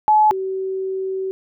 sine tone pair in turn, 855 / 380.9 Hz, A5 / G4, -50 / -50 cents, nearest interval octave + major second, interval 1400 cents, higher first, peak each -10 / -21 dBFS, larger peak first, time 0.08-0.31 / 0.31-1.31 s, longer second, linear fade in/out 0 ms, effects none

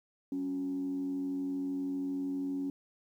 sine tone with frequency modulation, 277.2 Hz, C#4, in tune, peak -31 dBFS, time 0.32-2.7 s, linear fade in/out 2 ms, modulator 87.3 Hz, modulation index 0.36, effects tanh soft clip ceiling -27 dBFS + 11-bit

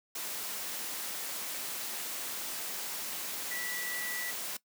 sine tone in noise, 1959 Hz, B6, 15 cents flat, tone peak -37 dBFS, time 3.51-4.31 s, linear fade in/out 5 ms, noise white, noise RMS -38 dBFS, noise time 0.15-4.57 s, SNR -2 dB, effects noise-tail reverb RT60 0.1 s tail -19 dB re dry + high-pass 200 Hz 12 dB/octave

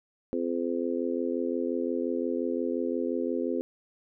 harmonic tone, 85.7 Hz, F2, 32 cents flat, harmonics 3 / 4 / 5 / 6, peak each -31 / -32 / -33 / -34 dBFS, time 0.33-3.61 s, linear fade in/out 0 ms, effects none

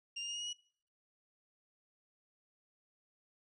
30% pulse tone with pitch steps, 2794 / 2818 / 2843 / 2868 / 2893 / 2918 Hz, F7 / F7 / F7 / F7 / F#7 / F#7, 0 / +15 / +30 / +45 / -40 / -25 cents, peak -36 dBFS, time 0.16-0.532 s, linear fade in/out 10 ms, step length 62 ms, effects noise-tail reverb RT60 0.5 s tail -23 dB re dry + resampled to 22050 Hz

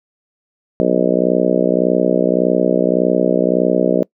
harmonic tone, 61.74 Hz, B1, in tune, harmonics 3 / 4 / 5 / 6 / 7 / 8 / 9 / 10, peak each -20 / -20 / -20 / -20 / -20 / -20 / -20 / -20 dBFS, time 0.8-4.03 s, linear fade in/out 0 ms, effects noise-tail reverb RT60 0.1 s tail -24 dB re dry

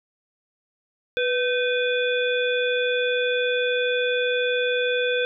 harmonic tone with a mistuned harmonic, 493.9 Hz, B4, in tune, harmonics 1 / 3 / 5 / 7, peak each -22 / -27 / -29 / -30 dBFS, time 1.17-5.25 s, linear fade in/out 0 ms, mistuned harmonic 3, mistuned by +65 cents, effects none

